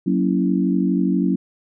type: chord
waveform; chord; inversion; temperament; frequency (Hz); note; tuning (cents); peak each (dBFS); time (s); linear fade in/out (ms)
sine; F# dominant seventh; none; equal; 185 / 233.1 / 277.2 / 329.6; F#3 / A#3 / C#4 / E4; 0 / 0 / 0 / 0; -19 / -24 / -21 / -24; 0.06-1.36; 10
effects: none